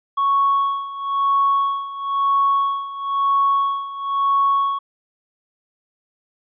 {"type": "tone with tremolo", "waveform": "triangle", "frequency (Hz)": 1108.7, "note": "C#6", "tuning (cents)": 0, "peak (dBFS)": -10, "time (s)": [0.17, 4.79], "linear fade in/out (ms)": 10, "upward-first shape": "sine", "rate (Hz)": 1, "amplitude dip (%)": 85, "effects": ["tanh soft clip ceiling -11 dBFS", "resampled to 11025 Hz"]}